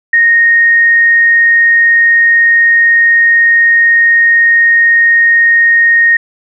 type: tone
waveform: sine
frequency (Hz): 1858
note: A#6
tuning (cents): -6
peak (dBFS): -4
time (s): 0.13-6.17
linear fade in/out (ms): 5
effects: none